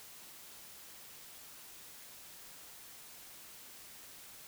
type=silence; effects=white hiss -53 dBFS RMS until 4.47 s